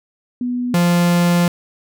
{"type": "tone pair in turn", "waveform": ["sine", "45% pulse"], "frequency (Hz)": [246.1, 174.02], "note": ["B3", "F3"], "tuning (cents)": [-6, -6], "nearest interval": "tritone", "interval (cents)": 600, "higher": "first", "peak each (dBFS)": [-18, -12], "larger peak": "second", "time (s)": [[0.41, 0.74], [0.74, 1.48]], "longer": "second", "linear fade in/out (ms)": 2, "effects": []}